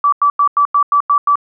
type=tone bursts; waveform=sine; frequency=1155 Hz; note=D6; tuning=29 cents flat; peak=-8 dBFS; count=8; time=0.04-1.356 s; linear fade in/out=2 ms; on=84 ms; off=92 ms; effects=none